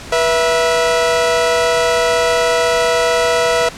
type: tone pair together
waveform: sawtooth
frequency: 485.5 / 659.3 Hz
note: B4 / E5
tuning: -30 / 0 cents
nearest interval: perfect fourth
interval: 530 cents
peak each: -11 dBFS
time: 0.12-3.69 s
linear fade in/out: 5 ms
effects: pink hiss -32 dBFS RMS until 3.77 s + low-pass 8000 Hz 12 dB/octave